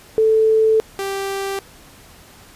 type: tone pair in turn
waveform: sine / sawtooth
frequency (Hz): 440 / 392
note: A4 / G4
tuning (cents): 0 / 0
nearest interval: major second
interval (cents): 200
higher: first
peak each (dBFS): -11 / -18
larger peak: first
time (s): 0.18-0.8 / 0.99-1.59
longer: first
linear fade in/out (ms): 0
effects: pink hiss -45 dBFS RMS until 2.55 s + resampled to 32000 Hz